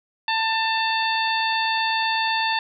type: harmonic tone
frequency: 892 Hz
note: A5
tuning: 23 cents sharp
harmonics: 1 / 2 / 3 / 4 / 5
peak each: -23 / -26 / -28 / -29 / -30 dBFS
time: 0.28-2.59 s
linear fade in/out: 2 ms
effects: none

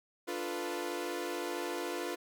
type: chord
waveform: sawtooth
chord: B half-diminished seventh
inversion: first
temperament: equal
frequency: 293.7 / 349.2 / 440 / 493.9 Hz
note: D4 / F4 / A4 / B4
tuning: 0 / 0 / 0 / 0 cents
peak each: -39 / -34 / -40 / -37 dBFS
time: 0.27-2.16 s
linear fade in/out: 20 ms
effects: none

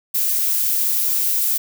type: noise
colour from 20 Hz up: violet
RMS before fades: -19 dBFS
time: 0.14-1.58 s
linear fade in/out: 10 ms
effects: none

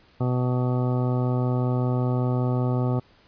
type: harmonic tone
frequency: 125.2 Hz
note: B2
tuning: 24 cents sharp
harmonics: 1 / 2 / 3 / 4 / 5 / 6 / 7 / 9 / 10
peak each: -22 / -28 / -32 / -34 / -36 / -38 / -39 / -41 / -42 dBFS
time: 0.2-3 s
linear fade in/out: 10 ms
effects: pink hiss -57 dBFS RMS until 3.27 s + resampled to 11025 Hz

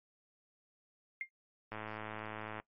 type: tone with exponential decay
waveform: sine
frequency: 2116 Hz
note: C7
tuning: 19 cents sharp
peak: -32 dBFS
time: 1.21-1.29 s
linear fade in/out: 1 ms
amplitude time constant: 16 ms
type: click train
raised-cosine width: 0.5 ms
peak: -27 dBFS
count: 96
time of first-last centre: 1.72-2.6 s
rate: 108 Hz
effects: noise-tail reverb RT60 0.1 s tail -21 dB re dry + MP3 32 kbps

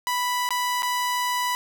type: tone with dropouts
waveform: sawtooth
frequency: 987.8 Hz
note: B5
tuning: in tune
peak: -19 dBFS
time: 0.07-1.55 s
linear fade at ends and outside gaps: 0 ms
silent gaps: 0.49-0.506 / 0.822-0.83 s
effects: none

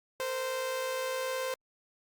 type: tone pair together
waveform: sawtooth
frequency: 460.4 / 519.6 Hz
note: A#4 / C5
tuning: -22 / -12 cents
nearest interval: major second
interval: 210 cents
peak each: -38 / -28 dBFS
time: 0.2-1.54 s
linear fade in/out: 0 ms
effects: Opus 48 kbps

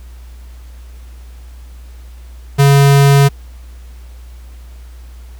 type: tone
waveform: square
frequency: 140 Hz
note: C#3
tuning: 18 cents sharp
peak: -6 dBFS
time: 2.58-3.29 s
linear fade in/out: 20 ms
effects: added 60 Hz sine -31 dBFS peak until 5.39 s + pink hiss -48 dBFS RMS until 5.39 s

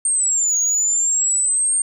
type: exponential two-way sweep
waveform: sine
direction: down then up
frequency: 8720 to 6640 to 8720 Hz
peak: -14 dBFS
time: 0.05-1.82 s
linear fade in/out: 2 ms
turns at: 0.58 s
effects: tanh soft clip ceiling -12 dBFS

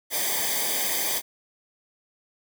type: noise with comb filter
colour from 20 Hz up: white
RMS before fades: -26 dBFS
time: 0.1-1.22 s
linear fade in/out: 50 ms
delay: 0.73 ms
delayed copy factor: -1
effects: none

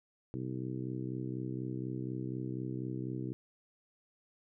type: harmonic tone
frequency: 64.1 Hz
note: C2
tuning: 35 cents flat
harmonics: 2 / 3 / 4 / 5 / 6 / 7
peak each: -39 / -44 / -44 / -41 / -46 / -53 dBFS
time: 0.34-3.33 s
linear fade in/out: 0 ms
effects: none

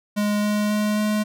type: tone with pitch steps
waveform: square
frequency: 207.7 / 209 / 210.4 / 211.7 Hz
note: G#3 / G#3 / G#3 / G#3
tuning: 0 / +11 / +23 / +33 cents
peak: -20 dBFS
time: 0.16-1.24 s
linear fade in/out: 20 ms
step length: 270 ms
effects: none

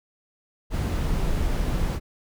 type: noise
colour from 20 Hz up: brown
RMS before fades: -24 dBFS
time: 0.7-2 s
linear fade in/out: 50 ms
effects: none

